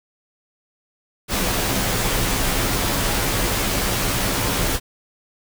pink noise with comb filter, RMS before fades -21 dBFS, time 1.28-4.8 s, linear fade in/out 50 ms, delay 13 ms, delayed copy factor -0.6, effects none

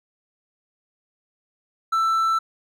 triangle tone, 1329 Hz, E6, 14 cents sharp, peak -16 dBFS, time 1.92-2.39 s, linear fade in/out 10 ms, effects none

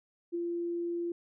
sine tone with ADSR envelope, 343.6 Hz, F4, 28 cents flat, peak -29 dBFS, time 0.32-1.12 s, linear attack 28 ms, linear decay 10 ms, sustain -2 dB, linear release 3 ms, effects none

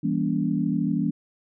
sine chord, E diminished seventh, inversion none, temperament just, 164.81 / 197.78 / 237.3 / 284.8 Hz, E3 / G3 / Bb3 / Db4, 0 / +16 / +31 / +47 cents, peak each -27 dBFS, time 0.03-1.11 s, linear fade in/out 10 ms, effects none

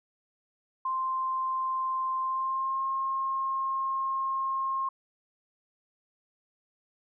sine tone with pitch glide, 1046.5 to 1070.3 Hz, C6 to C6, 0 to +39 cents, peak -27 dBFS, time 0.85-4.89 s, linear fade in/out 5 ms, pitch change +39 cents, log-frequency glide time 2.22-2.84 s, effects none

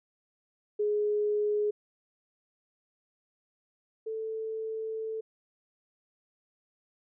sine tone pair in turn, 418.1 / 441.7 Hz, G#4 / A4, +12 / +7 cents, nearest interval minor second, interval 95 cents, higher second, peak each -25 / -32 dBFS, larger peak first, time 0.79-1.71 / 4.06-5.21 s, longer second, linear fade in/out 10 ms, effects none

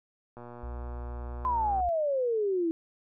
click train, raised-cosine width 1 ms, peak -31 dBFS, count 173, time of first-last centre 0.37-1.803 s, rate 120 Hz
sine tone with pitch glide, 62.1 to 62.68 Hz, B1 to B1, +10 to +26 cents, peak -35 dBFS, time 0.63-1.89 s, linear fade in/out 0 ms, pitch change +16 cents, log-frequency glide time 1.15-1.47 s
sine exponential sweep, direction down, 1032 to 320.9 Hz, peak -25 dBFS, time 1.45-2.71 s, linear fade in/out 0 ms
effects none

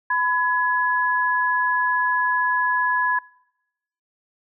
sine tone pair together, 1001 / 1683.5 Hz, B5 / G#6, +23 / +23 cents, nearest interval major sixth, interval 900 cents, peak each -21 dBFS, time 0.1-3.19 s, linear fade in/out 5 ms, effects noise-tail reverb RT60 0.9 s tail -25 dB re dry

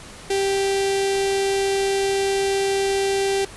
sawtooth tone with notch filter, 392 Hz, G4, in tune, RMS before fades -21 dBFS, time 0.3-3.45 s, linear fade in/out 5 ms, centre 1200 Hz, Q 1.1, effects pink hiss -40 dBFS RMS until 3.56 s + resampled to 24000 Hz

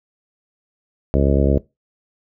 harmonic tone, 69.3 Hz, C#2, in tune, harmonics 1 / 2 / 3 / 4 / 5 / 6 / 7 / 8 / 9, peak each -17 / -20 / -22 / -23 / -24 / -25 / -25 / -26 / -27 dBFS, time 1.14-1.58 s, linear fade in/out 0 ms, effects noise-tail reverb RT60 0.2 s tail -19 dB re dry

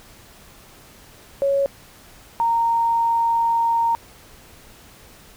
sine tone pair in turn, 554.4 / 925.1 Hz, C#5 / A#5, 0 / -13 cents, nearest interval major sixth, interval 887 cents, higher second, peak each -16 dBFS, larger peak neither, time 1.42-1.66 / 2.4-3.95 s, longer second, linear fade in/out 0 ms, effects pink hiss -47 dBFS RMS until 5.36 s

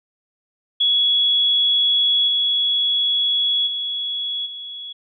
sine tone with level steps, 3364 Hz, G#7, 22 cents sharp, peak -14 / -16 / -22 / -30 dBFS, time 0.8-4.93 s, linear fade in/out 10 ms, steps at 2.27 / 3.66 / 4.45 s, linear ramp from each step 20 ms, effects none

